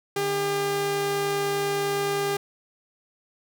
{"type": "tone pair together", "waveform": "sawtooth", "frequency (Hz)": [150.4, 401.5], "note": ["D3", "G4"], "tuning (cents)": [42, 41], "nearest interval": "octave + perfect fourth", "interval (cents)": 1699, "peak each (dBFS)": [-31, -20], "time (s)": [0.16, 2.37], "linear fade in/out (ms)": 5, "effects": []}